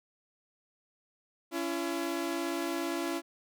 sawtooth tone pair together, 280.3 / 337.7 Hz, C#4 / E4, +19 / +42 cents, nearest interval minor third, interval 323 cents, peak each -32 / -29 dBFS, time 1.51-3.22 s, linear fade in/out 50 ms, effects none

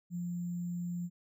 sine tone with sample-and-hold, 174.61 Hz, F3, in tune, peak -34 dBFS, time 0.1-1.1 s, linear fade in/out 50 ms, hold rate 7350 Hz, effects none

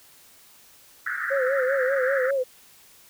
white band-pass noise, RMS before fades -29 dBFS, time 1.06-2.31 s, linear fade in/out 5 ms, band 1300 to 1900 Hz, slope 96 dB/octave
sine tone with vibrato, 530 Hz, C5, 22 cents sharp, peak -21 dBFS, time 1.3-2.44 s, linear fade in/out 20 ms, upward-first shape sine, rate 5.1 Hz, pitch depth 85 cents each way
effects white hiss -53 dBFS RMS until 3.09 s

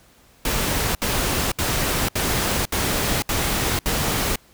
pink noise bursts, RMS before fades -22 dBFS, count 7, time 0.45-4.358 s, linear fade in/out 2 ms, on 500 ms, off 68 ms, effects pink hiss -54 dBFS RMS until 4.53 s

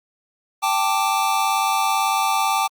square chord, G suspended second, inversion none, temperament just, 784 / 882 / 1176 Hz, G5 / A5 / D6, 0 / +4 / +2 cents, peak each -23 dBFS, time 0.62-2.68 s, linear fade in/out 20 ms, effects Opus 48 kbps

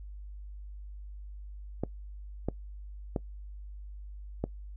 clicks, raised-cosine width 2 ms, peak -16 dBFS, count 4, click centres 1.836 / 2.486 / 3.162 / 4.44 s, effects noise-tail reverb RT60 0.1 s tail -21 dB re dry + added 50 Hz sine -41 dBFS peak until 4.76 s

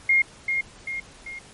sine tone with echo, 2134 Hz, C7, 34 cents sharp, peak -15 dBFS, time 0.09-0.22 s, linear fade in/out 5 ms, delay 390 ms, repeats 3, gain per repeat -6 dB, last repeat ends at 1.39 s, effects pink hiss -48 dBFS RMS until 1.53 s + MP3 48 kbps

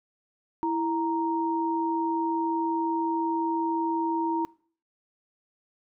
sine tone pair together, 329.6 / 932.8 Hz, E4 / A#5, 0 / +1 cents, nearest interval octave + tritone, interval 1801 cents, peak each -27 dBFS, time 0.63-4.45 s, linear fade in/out 0 ms, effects noise-tail reverb RT60 0.5 s tail -24 dB re dry

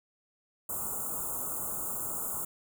white band-stop noise, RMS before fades -35 dBFS, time 0.69-2.45 s, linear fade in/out 5 ms, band 1400 to 6900 Hz, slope 96 dB/octave, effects none

